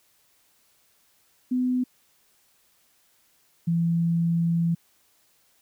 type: tone pair in turn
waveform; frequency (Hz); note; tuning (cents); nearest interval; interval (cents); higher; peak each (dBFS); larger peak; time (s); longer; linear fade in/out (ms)
sine; 251.9 / 168.12; B3 / E3; +34 / +34; perfect fifth; 700; first; -21 / -20; second; 1.51-1.84 / 3.67-4.75; second; 10
effects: white hiss -64 dBFS RMS until 5.61 s